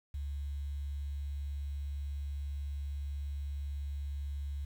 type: tone with quantisation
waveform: sine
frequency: 70.9 Hz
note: C#2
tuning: 40 cents sharp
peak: -35 dBFS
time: 0.14-4.65 s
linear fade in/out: 5 ms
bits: 10
effects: none